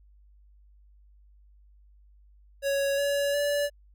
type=tone with pitch steps; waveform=square; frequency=556 / 566.7 / 577.6 Hz; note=C#5 / C#5 / D5; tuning=+5 / +38 / -29 cents; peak=-25 dBFS; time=2.62-3.7 s; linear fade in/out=50 ms; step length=360 ms; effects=added 50 Hz sine -54 dBFS peak until 3.94 s